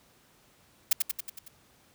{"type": "noise with echo", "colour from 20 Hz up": "blue", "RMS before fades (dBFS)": -21, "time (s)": [0.91, 0.93], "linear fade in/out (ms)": 5, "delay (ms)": 92, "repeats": 6, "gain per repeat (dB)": -4, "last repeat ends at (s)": 1.482, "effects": ["pink hiss -62 dBFS RMS until 1.94 s", "high-pass 60 Hz 12 dB/octave"]}